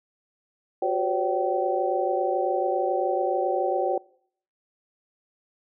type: tone cluster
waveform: sine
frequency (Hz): 363.7 / 390.9 / 518 / 569 / 768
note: F#4 / G4 / C5 / C#5 / G5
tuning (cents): -30 / -5 / -17 / +45 / -36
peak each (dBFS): -28 / -35 / -29 / -28 / -26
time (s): 0.82-3.98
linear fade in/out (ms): 5
effects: noise-tail reverb RT60 0.6 s tail -23 dB re dry